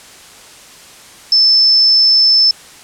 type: tone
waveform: sine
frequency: 5274 Hz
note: E8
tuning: in tune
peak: -6 dBFS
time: 1.32-2.51 s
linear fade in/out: 2 ms
effects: white hiss -38 dBFS RMS until 2.83 s + low-pass 9000 Hz 12 dB/octave